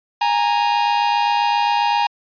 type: tone pair together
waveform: 45% pulse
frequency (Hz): 824.8 / 932.3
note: G#5 / A#5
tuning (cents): -12 / 0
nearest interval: major second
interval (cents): 212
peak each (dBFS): -18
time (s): 0.21-2.07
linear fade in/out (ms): 5
effects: resampled to 11025 Hz